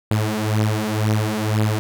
sawtooth beating tone pair, 106.6 / 108.6 Hz, G#2 / A2, +46 / -22 cents, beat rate 2 Hz, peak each -17 dBFS, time 0.11-1.79 s, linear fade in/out 0 ms, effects none

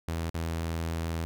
sawtooth tone with dropouts, 82.41 Hz, E2, in tune, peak -26 dBFS, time 0.08-1.25 s, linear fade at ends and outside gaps 0 ms, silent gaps 0.299-0.344 s, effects none

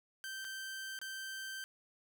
sawtooth tone with dropouts, 1558 Hz, G6, 11 cents flat, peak -38 dBFS, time 0.24-1.64 s, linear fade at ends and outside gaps 0 ms, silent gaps 0.445-0.449 / 0.989-1.015 s, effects none

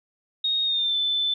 sine tone with pitch glide, 3729 to 3522 Hz, A#7 to A7, 0 to +1 cents, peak -21 dBFS, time 0.44-1.34 s, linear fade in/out 5 ms, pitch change -99 cents, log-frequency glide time 0.64-0.96 s, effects none

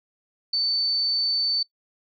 sine tone, 4529 Hz, C#8, 36 cents sharp, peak -21 dBFS, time 0.53-1.63 s, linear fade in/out 5 ms, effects noise-tail reverb RT60 0.1 s tail -24 dB re dry

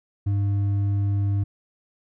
sine tone with hard clipping, 100.2 Hz, G2, 38 cents sharp, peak -21 dBFS, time 0.26-1.44 s, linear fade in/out 10 ms, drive 4 dB, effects none

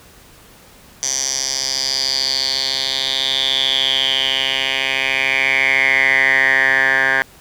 10% pulse tone with band-pass filter sweep, 133.8 Hz, C3, 39 cents sharp, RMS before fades -17 dBFS, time 1.03-7.22 s, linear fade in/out 0 ms, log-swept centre 6000 to 1600 Hz, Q 7, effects pink hiss -45 dBFS RMS until 7.4 s

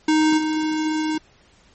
square tone with level steps, 311.1 Hz, D#4, in tune, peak -15 / -21 dBFS, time 0.08-1.18 s, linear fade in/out 5 ms, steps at 0.37 s, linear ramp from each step 20 ms, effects pink hiss -55 dBFS RMS until 1.74 s + MP3 32 kbps

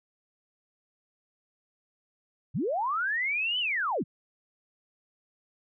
sine linear two-way sweep, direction up then down, 91.6 to 3058 to 97.3 Hz, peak -26 dBFS, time 2.54-4.04 s, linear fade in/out 20 ms, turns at 3.59 s, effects none

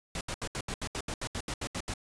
pink noise bursts, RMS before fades -35 dBFS, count 14, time 0.15-1.938 s, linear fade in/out 2 ms, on 59 ms, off 74 ms, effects resampled to 22050 Hz

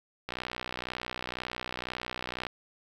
click train, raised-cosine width 0.3 ms, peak -18 dBFS, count 136, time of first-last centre 0.29-2.467 s, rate 62 Hz, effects 8-bit

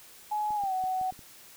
sine tone with pitch glide, 844 to 747.6 Hz, G#5 to F#5, +28 to +18 cents, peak -27 dBFS, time 0.31-1.11 s, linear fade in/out 10 ms, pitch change -210 cents, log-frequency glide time 0.55-0.73 s
clicks, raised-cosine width 3 ms, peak -37 dBFS, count 6, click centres 0.506 / 0.637 / 0.839 / 1.013 / 1.124 / 1.192 s
effects white hiss -52 dBFS RMS until 1.56 s

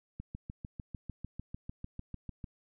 click train, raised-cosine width 5 ms, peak -28 dBFS, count 16, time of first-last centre 0.2-2.442 s, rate 6.69 Hz, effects none

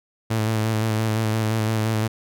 sawtooth tone with vibrato, 110 Hz, A2, in tune, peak -16 dBFS, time 0.3-2.08 s, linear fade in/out 10 ms, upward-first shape square, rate 5.8 Hz, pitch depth 24 cents each way, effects none

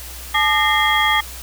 sine tone cluster, 859 / 1207 / 1836 / 2079 / 3286 Hz, A5 / D6 / A#6 / C7 / G#7, -42 / +47 / -27 / -12 / -19 cents, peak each -20 dBFS, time 0.34-1.21 s, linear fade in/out 10 ms, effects added 62 Hz sine -35 dBFS peak until 1.42 s + white hiss -35 dBFS RMS until 1.42 s

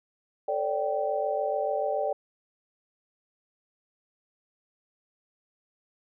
sine tone cluster, 441 / 540 / 587 / 778 Hz, A4 / C#5 / D5 / G5, +4 / -45 / -1 / -13 cents, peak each -33 / -35 / -28 / -31 dBFS, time 0.48-2.13 s, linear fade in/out 5 ms, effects none

